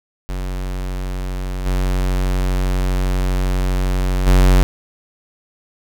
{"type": "tone with level steps", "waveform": "square", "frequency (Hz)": 46.25, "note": "F#1", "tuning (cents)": 0, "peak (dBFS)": [-22, -16, -9], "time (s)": [0.29, 4.63], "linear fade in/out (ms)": 0, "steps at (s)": [1.65, 4.26], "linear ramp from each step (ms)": 20, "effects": []}